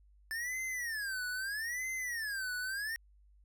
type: tone with vibrato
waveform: square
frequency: 1749 Hz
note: A6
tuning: 11 cents flat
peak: -36 dBFS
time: 0.31-2.96 s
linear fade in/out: 0 ms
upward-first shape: sine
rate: 0.78 Hz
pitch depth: 290 cents each way
effects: added 50 Hz sine -60 dBFS peak until 3.44 s